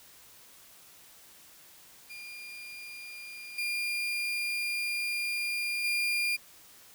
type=tone with level steps; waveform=35% pulse; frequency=2408 Hz; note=D7; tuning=43 cents sharp; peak=-40 / -28 / -25 dBFS; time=2.09-6.37 s; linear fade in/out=20 ms; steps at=3.58 / 5.84 s; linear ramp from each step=5 ms; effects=white hiss -55 dBFS RMS until 6.94 s